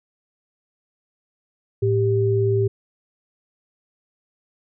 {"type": "tone pair together", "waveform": "sine", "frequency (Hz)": [110.3, 393.1], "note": ["A2", "G4"], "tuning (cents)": [5, 5], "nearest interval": "octave + minor seventh", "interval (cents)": 2200, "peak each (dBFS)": -19, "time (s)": [1.82, 2.68], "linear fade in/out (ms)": 10, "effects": []}